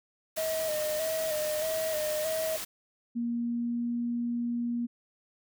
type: noise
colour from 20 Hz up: white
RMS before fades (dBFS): -37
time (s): 0.36-2.65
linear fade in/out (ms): 10
type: tone with vibrato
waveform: triangle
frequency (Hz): 625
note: D#5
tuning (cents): +8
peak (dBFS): -27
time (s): 0.37-2.57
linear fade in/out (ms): 10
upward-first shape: square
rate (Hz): 1.6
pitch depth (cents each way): 36
type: tone with pitch glide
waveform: sine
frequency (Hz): 236.1 to 238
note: A#3 to A#3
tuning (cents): +22 to +36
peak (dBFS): -28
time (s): 3.15-4.87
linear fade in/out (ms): 20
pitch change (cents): +14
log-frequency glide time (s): 3.3-3.93
effects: none